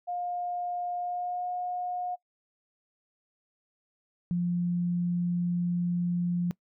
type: tone with pitch glide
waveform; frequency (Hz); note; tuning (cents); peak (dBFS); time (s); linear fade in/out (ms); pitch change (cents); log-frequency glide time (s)
sine; 710 to 719.9; F5 to F#5; +28 to -48; -30; 0.07-2.16; 20; +24; 0.97-1.5
type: tone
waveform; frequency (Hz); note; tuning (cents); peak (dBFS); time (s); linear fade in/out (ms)
sine; 175.1; F3; +5; -25; 4.31-6.51; 0
effects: noise-tail reverb RT60 0.1 s tail -22 dB re dry